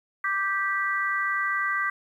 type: chord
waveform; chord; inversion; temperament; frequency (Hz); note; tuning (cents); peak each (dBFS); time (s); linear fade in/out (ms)
sine; G major; second; just; 1176 / 1568 / 1960; D6 / G6 / B6; +2 / 0 / -14; -28; 0.24-1.9; 5
effects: 10-bit